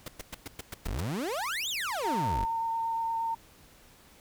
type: noise bursts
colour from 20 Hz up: pink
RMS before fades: -38 dBFS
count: 8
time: 0.06-1.006 s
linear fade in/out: 5 ms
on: 22 ms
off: 110 ms
type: exponential two-way sweep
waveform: 30% pulse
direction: up then down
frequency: 37.09 to 3861 to 37.09 Hz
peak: -28 dBFS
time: 0.86-2.45 s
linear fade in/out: 0 ms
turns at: 1.69 s
type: tone with vibrato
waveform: sine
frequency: 911 Hz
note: A#5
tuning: 40 cents flat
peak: -28 dBFS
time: 2.04-3.35 s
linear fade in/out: 10 ms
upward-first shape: triangle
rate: 8.6 Hz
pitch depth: 12 cents each way
effects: pink hiss -57 dBFS RMS until 4.2 s